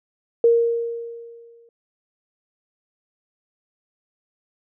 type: tone with exponential decay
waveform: sine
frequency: 466.2 Hz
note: A#4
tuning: in tune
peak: -10 dBFS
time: 0.44-1.69 s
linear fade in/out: 2 ms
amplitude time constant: 270 ms
effects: none